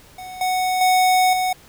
square tone with level steps, 740 Hz, F#5, in tune, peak -33 / -19 / -14 / -19 dBFS, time 0.18-1.53 s, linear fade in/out 5 ms, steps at 0.41 / 0.81 / 1.33 s, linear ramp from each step 2 ms, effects pink hiss -48 dBFS RMS until 1.68 s

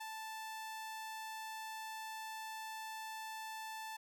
sawtooth tone, 880 Hz, A5, in tune, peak -40 dBFS, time 0-3.97 s, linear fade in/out 10 ms, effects none

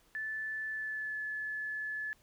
sine tone with pitch glide, 1749 to 1722.9 Hz, A6 to A6, -11 to -37 cents, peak -35 dBFS, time 0.15-2.13 s, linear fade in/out 0 ms, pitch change -26 cents, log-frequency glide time 0.69-1.18 s, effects pink hiss -67 dBFS RMS until 2.22 s

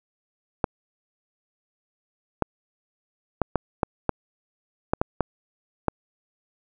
clicks, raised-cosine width 1 ms, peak -6 dBFS, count 10, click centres 0.642 / 2.423 / 3.417 / 3.557 / 3.832 / 4.093 / 4.935 / 5.015 / 5.207 / 5.883 s, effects none

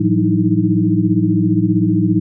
sine tone cluster, 110.4 / 171.4 / 188.4 / 305.5 / 320.7 Hz, A2 / F3 / F#3 / D#4 / E4, +6 / -32 / +32 / -32 / -48 cents, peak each -18 dBFS, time 0-2.2 s, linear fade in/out 10 ms, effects none

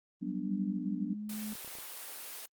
sine chord, G major seventh, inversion third, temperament just, 183.75 / 196 / 245 / 294 Hz, F#3 / G3 / B3 / D4, -12 / 0 / -14 / +2 cents, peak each -39 dBFS, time 0.21-1.15 s, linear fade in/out 20 ms
sine tone with pitch glide, 196 to 213.7 Hz, G3 to G#3, 0 to +50 cents, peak -37 dBFS, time 0.47-1.54 s, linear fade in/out 10 ms, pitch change +150 cents, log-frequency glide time 0.62-1.35 s
white high-pass noise, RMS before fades -44 dBFS, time 1.29-2.46 s, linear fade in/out 5 ms, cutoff 410 Hz, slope 12 dB/octave
clicks, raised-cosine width 1 ms, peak -37 dBFS, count 6, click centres 1.523 / 1.554 / 1.647 / 1.677 / 1.753 / 1.786 s
effects Opus 24 kbps

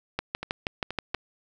two click trains, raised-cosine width 0.3 ms, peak -11 / -17 dBFS, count 7 / 4, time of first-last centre 0.19-1.147 / 0.43-1.144 s, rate 6.27 / 4.2 Hz, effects none

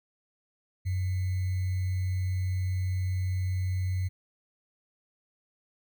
sine tone with sample-and-hold, 92.5 Hz, F#2, in tune, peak -26 dBFS, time 0.85-4.09 s, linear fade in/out 20 ms, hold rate 2100 Hz, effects none

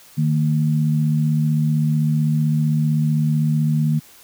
sine tone pair together, 152.3 / 228 Hz, D#3 / A#3, -37 / -38 cents, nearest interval perfect fifth, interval 699 cents, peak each -16 / -22 dBFS, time 0.17-4 s, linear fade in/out 20 ms, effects white hiss -47 dBFS RMS until 4.23 s

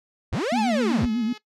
45% pulse linear two-way sweep, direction up then down, 43.65 to 892 to 43.65 Hz, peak -23 dBFS, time 0.32-1.06 s, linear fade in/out 10 ms, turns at 0.59 s
sine tone with vibrato, 230 Hz, A#3, 23 cents flat, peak -21 dBFS, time 0.52-1.33 s, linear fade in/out 5 ms, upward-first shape sine, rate 7.9 Hz, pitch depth 120 cents each way
5% pulse tone with pitch glide, 430 to 425.1 Hz, A4 to G#4, -40 to +40 cents, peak -28 dBFS, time 0.55-1.38 s, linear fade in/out 5 ms, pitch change -20 cents, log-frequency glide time 1.06-1.13 s
effects noise-tail reverb RT60 0.1 s tail -17 dB re dry + low-pass 6000 Hz 12 dB/octave

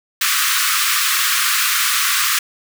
pink high-pass noise, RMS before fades -17 dBFS, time 0.21-2.39 s, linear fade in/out 5 ms, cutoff 1100 Hz, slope 96 dB/octave, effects none

